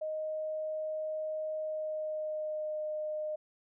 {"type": "tone with pitch glide", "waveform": "sine", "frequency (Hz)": [622.3, 612.7], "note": ["D#5", "D#5"], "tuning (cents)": [0, -27], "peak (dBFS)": -33, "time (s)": [0.01, 3.36], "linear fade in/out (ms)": 10, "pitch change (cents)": -27, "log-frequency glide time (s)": [1.58, 2.83], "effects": []}